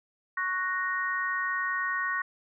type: chord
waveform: sine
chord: F# major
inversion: second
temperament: equal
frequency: 1108.7 / 1480 / 1864.7 Hz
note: C#6 / F#6 / A#6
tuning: 0 / 0 / 0 cents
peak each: -32 / -33 / -30 dBFS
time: 0.37-2.22 s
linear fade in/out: 5 ms
effects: none